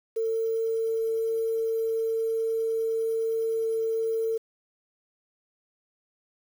sine tone with quantisation, 450.1 Hz, A4, 39 cents sharp, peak -24 dBFS, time 0.16-4.38 s, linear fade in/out 10 ms, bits 8, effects none

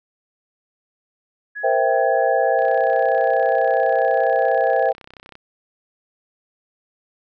sine tone, 1680 Hz, G#6, 19 cents sharp, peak -27 dBFS, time 1.55-4.9 s, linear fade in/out 20 ms
sine chord, C dominant seventh, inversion third, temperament equal, 466.2 / 523.3 / 659.3 / 784 Hz, Bb4 / C5 / E5 / G5, 0 / 0 / 0 / 0 cents, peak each -23 / -20 / -20 / -20 dBFS, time 1.63-4.93 s, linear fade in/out 20 ms
click train, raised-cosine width 0.3 ms, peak -25 dBFS, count 90, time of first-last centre 2.59-5.354 s, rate 32.2 Hz
effects none

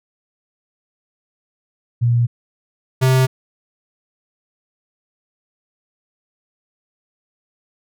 sine / square tone pair in turn, 119.1 / 130.29 Hz, A#2 / C3, +38 / -7 cents, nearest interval major second, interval 155 cents, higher second, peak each -12 dBFS, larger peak neither, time 2.01-2.27 / 3.01-3.27 s, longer neither, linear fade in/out 20 ms, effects none

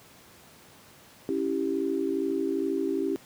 sine chord, C# diminished, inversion none, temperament equal, 277.2 / 329.6 / 392 Hz, C#4 / E4 / G4, 0 / 0 / 0 cents, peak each -30 / -30 / -29 dBFS, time 1.29-3.16 s, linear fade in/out 0 ms, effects pink hiss -53 dBFS RMS until 3.25 s + high-pass 100 Hz 12 dB/octave

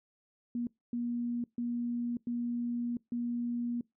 sine tone bursts at uneven times, 239.1 Hz, A#3, 44 cents sharp, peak -31 dBFS, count 5, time 0.55-0.67 / 0.93-1.44 / 1.58-2.17 / 2.27-2.97 / 3.12-3.81 s, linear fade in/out 2 ms, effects noise-tail reverb RT60 0.2 s tail -24 dB re dry

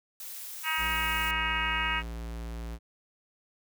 blue noise, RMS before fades -41 dBFS, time 0.2-1.31 s, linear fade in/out 2 ms
harmonic tone, 317 Hz, D#4, 32 cents sharp, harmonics 3 / 4 / 5 / 6 / 7 / 8 / 9, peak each -35 / -35 / -35 / -35 / -35 / -35 / -35 dBFS, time 0.63-2.03 s, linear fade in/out 50 ms
square tone, 57.3 Hz, A#1, 29 cents flat, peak -36 dBFS, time 0.77-2.79 s, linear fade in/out 50 ms
effects none

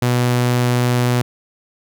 sawtooth tone, 122.9 Hz, B2, 8 cents flat, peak -10 dBFS, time 0.02-1.22 s, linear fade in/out 5 ms, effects none

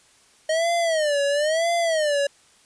square tone with vibrato, 622 Hz, D#5, 1 cent flat, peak -20 dBFS, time 0.49-2.27 s, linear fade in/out 5 ms, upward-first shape sine, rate 1 Hz, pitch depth 170 cents each way, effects white hiss -56 dBFS RMS until 2.65 s + resampled to 22050 Hz

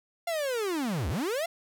45% pulse linear two-way sweep, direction down then up, 698.5 to 62.7 to 698.5 Hz, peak -28 dBFS, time 0.27-1.46 s, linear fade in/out 5 ms, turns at 1.09 s, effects none

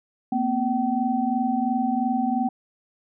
sine tone cluster, 232.3 / 255.2 / 765 Hz, A#3 / C4 / G5, -6 / -43 / -42 cents, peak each -25 dBFS, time 0.32-2.49 s, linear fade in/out 5 ms, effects none

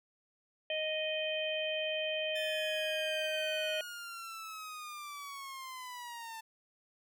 harmonic tone, 622.3 Hz, D#5, in tune, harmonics 1 / 3 / 4 / 5, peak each -35 / -45 / -39 / -38 dBFS, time 0.7-3.81 s, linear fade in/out 2 ms
sawtooth linear sweep, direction down, 1760 to 887 Hz, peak -39 dBFS, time 2.35-6.41 s, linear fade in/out 10 ms
effects none

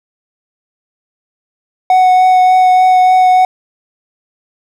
triangle tone with vibrato, 740 Hz, F#5, in tune, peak -3 dBFS, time 1.9-3.45 s, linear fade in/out 2 ms, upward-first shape triangle, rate 3.4 Hz, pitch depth 11 cents each way, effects none

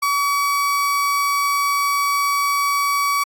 35% pulse tone, 1137 Hz, C#6, 44 cents sharp, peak -15 dBFS, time 0.02-3.24 s, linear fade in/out 10 ms, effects AAC 64 kbps

